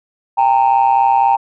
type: ring-modulated tone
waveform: triangle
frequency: 62 Hz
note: B1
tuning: 7 cents sharp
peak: -3 dBFS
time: 0.37-1.37 s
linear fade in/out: 20 ms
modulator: 856 Hz
effects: tanh soft clip ceiling -4 dBFS